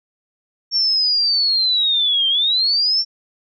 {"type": "linear two-way sweep", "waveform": "sine", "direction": "down then up", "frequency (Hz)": [5500, 3137, 5500], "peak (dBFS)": -14, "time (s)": [0.71, 3.05], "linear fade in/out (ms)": 50, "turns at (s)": 2.28, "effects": []}